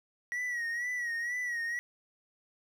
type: tone with vibrato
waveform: triangle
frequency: 1917 Hz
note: A#6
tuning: 48 cents sharp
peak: -30 dBFS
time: 0.32-1.79 s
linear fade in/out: 0 ms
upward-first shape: sine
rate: 2.1 Hz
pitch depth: 66 cents each way
effects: none